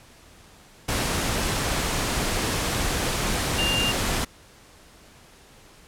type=tone in noise; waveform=sine; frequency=2800 Hz; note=F7; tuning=4 cents sharp; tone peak=-23 dBFS; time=3.58-3.92 s; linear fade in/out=10 ms; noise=pink; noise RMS=-25 dBFS; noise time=0.88-4.25 s; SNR=-1 dB; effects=pink hiss -51 dBFS RMS until 5.87 s + low-pass 11000 Hz 12 dB/octave